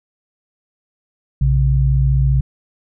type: tone pair together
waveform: sine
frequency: 60.2 / 135.14 Hz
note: B1 / C#3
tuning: -44 / -44 cents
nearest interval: octave + major second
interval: 1400 cents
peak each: -14 dBFS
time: 1.41-2.41 s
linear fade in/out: 5 ms
effects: none